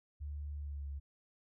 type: tone with pitch glide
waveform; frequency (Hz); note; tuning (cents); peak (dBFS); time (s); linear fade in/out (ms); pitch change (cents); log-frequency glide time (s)
sine; 73 to 70.31; D2 to C#2; -10 to +25; -39; 0.2-1; 20; -65; 0.58-0.88
effects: none